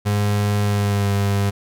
35% pulse tone with pitch glide, 102.9 to 100.14 Hz, G#2 to G2, -16 to +37 cents, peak -15 dBFS, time 0.05-1.51 s, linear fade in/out 20 ms, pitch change -47 cents, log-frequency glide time 0.62-1.14 s, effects none

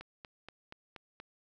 click train, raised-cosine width 0.3 ms, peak -30 dBFS, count 6, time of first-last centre 0.01-1.2 s, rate 4.2 Hz, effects none

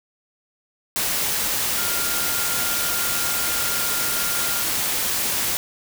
sine tone in noise, 1403 Hz, F6, 8 cents sharp, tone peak -31 dBFS, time 1.78-4.62 s, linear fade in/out 0 ms, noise white, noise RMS -23 dBFS, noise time 0.96-5.57 s, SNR -11 dB, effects none

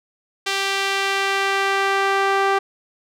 sawtooth tone with band-pass filter sweep, 392 Hz, G4, in tune, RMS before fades -20 dBFS, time 0.46-2.59 s, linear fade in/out 10 ms, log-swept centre 3400 to 1100 Hz, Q 0.88, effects none

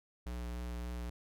square tone with vibrato, 60 Hz, B1, 49 cents flat, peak -39 dBFS, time 0.26-1.1 s, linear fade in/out 5 ms, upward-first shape sine, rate 3.5 Hz, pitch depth 15 cents each way, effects none

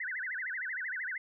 sine tone with vibrato, 1749 Hz, A6, 11 cents flat, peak -34 dBFS, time 0-1.18 s, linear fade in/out 5 ms, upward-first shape sine, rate 13 Hz, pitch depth 290 cents each way, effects none

